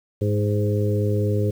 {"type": "harmonic tone with a mistuned harmonic", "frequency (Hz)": 103.83, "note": "G#2", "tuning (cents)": 0, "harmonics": [1, 2, 3, 4, 5], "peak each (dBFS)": [-20, -29, -30, -26, -29], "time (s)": [0.21, 1.51], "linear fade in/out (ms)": 10, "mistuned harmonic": 3, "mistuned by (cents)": 19, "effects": ["8-bit"]}